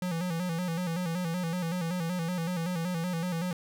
square tone with vibrato, 173.1 Hz, F3, 15 cents flat, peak -30 dBFS, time 0.02-3.53 s, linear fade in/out 2 ms, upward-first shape square, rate 5.3 Hz, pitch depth 81 cents each way, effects none

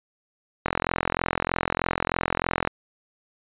click train, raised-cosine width 0.5 ms, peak -7 dBFS, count 88, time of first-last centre 0.66-2.674 s, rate 43.2 Hz, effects resampled to 8000 Hz

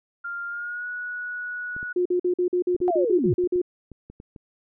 sine tone with pitch glide, 1396.9 to 1465.5 Hz, F6 to F#6, 0 to -17 cents, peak -29 dBFS, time 0.24-1.93 s, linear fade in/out 10 ms, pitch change +83 cents, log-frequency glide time 0.47-0.87 s
clicks, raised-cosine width 3 ms, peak -29 dBFS, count 11, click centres 1.765 / 1.829 / 2.747 / 2.804 / 3.258 / 3.439 / 3.559 / 3.917 / 4.1 / 4.201 / 4.362 s
sine tone bursts, 358.2 Hz, F4, 44 cents sharp, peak -19 dBFS, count 12, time 1.96-3.617 s, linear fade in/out 5 ms, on 95 ms, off 47 ms
sine linear sweep, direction down, 740 to 92.5 Hz, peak -21 dBFS, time 2.88-3.34 s, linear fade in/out 0 ms
effects none

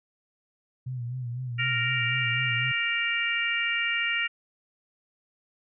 sine tone with vibrato, 123.6 Hz, B2, 2 cents sharp, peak -30 dBFS, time 0.86-2.72 s, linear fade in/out 10 ms, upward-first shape sine, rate 4 Hz, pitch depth 74 cents each way
harmonic tone, 466.2 Hz, A#4, in tune, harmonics 3 / 4 / 5 / 6, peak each -33 / -29 / -29 / -30 dBFS, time 1.58-4.28 s, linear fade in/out 20 ms
effects none

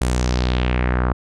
sawtooth tone with low-pass filter sweep, 61.9 Hz, B1, 5 cents sharp, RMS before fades -19 dBFS, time 0.01-1.13 s, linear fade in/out 5 ms, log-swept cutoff 9800 to 1200 Hz, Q 2.4, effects none

